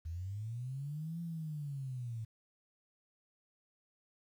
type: linear two-way sweep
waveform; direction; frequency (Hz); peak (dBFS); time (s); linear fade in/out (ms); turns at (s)
sine; up then down; 77.78 to 170.9 to 109.5; -38; 0.05-2.25; 10; 1.21
effects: 11-bit